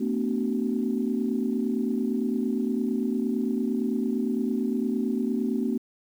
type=tone cluster; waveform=sine; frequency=224.5 / 253.3 / 295.2 / 378.7 Hz; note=A3 / B3 / D4 / F#4; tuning=+35 / +44 / +9 / +40 cents; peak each=-27 / -27 / -33 / -32 dBFS; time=0-5.78 s; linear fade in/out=10 ms; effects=tanh soft clip ceiling -13 dBFS + 9-bit